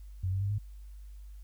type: tone with pitch steps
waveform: sine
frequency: 92.5 / 95.93 / 99.48 / 103.17 Hz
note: F#2 / G2 / G2 / G#2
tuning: 0 / -37 / +26 / -11 cents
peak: -28 dBFS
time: 0.23-0.586 s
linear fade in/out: 10 ms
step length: 89 ms
effects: added 50 Hz sine -44 dBFS peak until 1.43 s + white hiss -69 dBFS RMS until 1.43 s